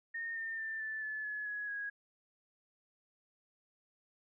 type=tone with pitch steps; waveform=sine; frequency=1837 / 1809.6 / 1782.6 / 1756.1 / 1729.9 / 1704.1 / 1678.7 / 1653.7 Hz; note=A#6 / A6 / A6 / A6 / A6 / G#6 / G#6 / G#6; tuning=-26 / +48 / +22 / -4 / -30 / +44 / +18 / -8 cents; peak=-37 dBFS; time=0.14-1.9 s; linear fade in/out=10 ms; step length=220 ms; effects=none